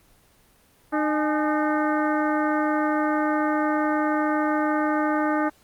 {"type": "harmonic tone with a mistuned harmonic", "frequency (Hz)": 304.5, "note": "D#4", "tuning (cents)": -37, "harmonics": [1, 2, 3, 4, 5, 6, 7], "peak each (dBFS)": [-23, -28, -28, -29, -31, -35, -43], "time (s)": [0.92, 5.5], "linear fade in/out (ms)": 20, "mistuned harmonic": 3, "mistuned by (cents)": -130, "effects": ["pink hiss -58 dBFS RMS until 5.63 s", "Opus 24 kbps"]}